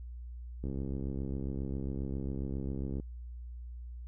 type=click train; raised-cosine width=3 ms; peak=-25 dBFS; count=160; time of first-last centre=0.64-2.999 s; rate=67.4 Hz; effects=added 60 Hz sine -41 dBFS peak until 4.07 s